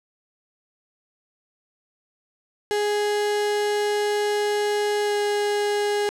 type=tone with pitch glide; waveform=35% pulse; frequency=415.3 to 412.7 Hz; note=G#4 to G#4; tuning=0 to -11 cents; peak=-19 dBFS; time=2.71-6.09 s; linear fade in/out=0 ms; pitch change=-11 cents; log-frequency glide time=5.04-5.13 s; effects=low-pass 10000 Hz 12 dB/octave